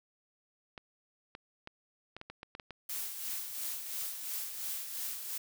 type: clicks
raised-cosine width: 0.3 ms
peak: -28 dBFS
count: 10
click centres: 0.778 / 1.351 / 1.674 / 2.166 / 2.214 / 2.3 / 2.431 / 2.551 / 2.598 / 2.707 s
type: noise with tremolo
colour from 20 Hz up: blue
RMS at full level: -37 dBFS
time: 2.89-5.38 s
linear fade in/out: 5 ms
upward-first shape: sine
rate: 2.9 Hz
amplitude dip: 50%
effects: none